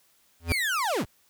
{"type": "tone with exponential growth", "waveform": "square", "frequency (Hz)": 84.1, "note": "E2", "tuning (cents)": 35, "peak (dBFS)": -19, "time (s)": [0.4, 0.52], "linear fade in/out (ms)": 0, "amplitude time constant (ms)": 25}
{"type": "linear sweep", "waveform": "35% pulse", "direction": "down", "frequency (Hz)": [2489, 31.75], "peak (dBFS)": -23, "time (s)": [0.48, 1.06], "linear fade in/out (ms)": 50}
{"effects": ["white hiss -64 dBFS RMS until 1.29 s"]}